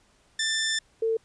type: tone pair in turn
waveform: 15% pulse / sine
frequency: 1775 / 449 Hz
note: A6 / A4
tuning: +15 / +35 cents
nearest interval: 2 octaves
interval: 2380 cents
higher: first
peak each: -18 / -22 dBFS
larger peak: first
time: 0.39-0.79 / 1.02-1.17 s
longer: first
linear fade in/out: 5 ms
effects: pink hiss -63 dBFS RMS until 1.24 s + resampled to 22050 Hz